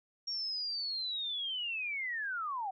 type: linear sweep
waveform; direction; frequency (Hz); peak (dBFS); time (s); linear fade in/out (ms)
sine; down; 5588 to 734; -34; 0.27-2.71; 10
effects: none